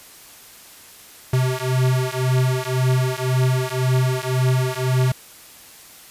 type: beating tone pair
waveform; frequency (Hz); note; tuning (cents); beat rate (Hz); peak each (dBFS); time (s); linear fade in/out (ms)
square; 127.5 / 129.4; C3 / C3; -44 / -19; 1.9; -21; 1.33-5.12; 5
effects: white hiss -44 dBFS RMS until 6.1 s + resampled to 32000 Hz